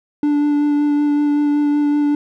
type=tone with vibrato; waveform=triangle; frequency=292.7 Hz; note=D4; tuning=6 cents flat; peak=-11 dBFS; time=0.23-2.15 s; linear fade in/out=2 ms; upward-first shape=sine; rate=5.3 Hz; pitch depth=12 cents each way; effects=none